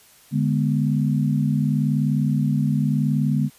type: chord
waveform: sine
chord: G# diminished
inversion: second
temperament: equal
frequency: 146.83 / 207.7 / 246.9 Hz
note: D3 / G#3 / B3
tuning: 0 / 0 / 0 cents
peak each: -20 / -23 / -24 dBFS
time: 0.31-3.5 s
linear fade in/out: 50 ms
effects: white hiss -52 dBFS RMS until 3.58 s + resampled to 32000 Hz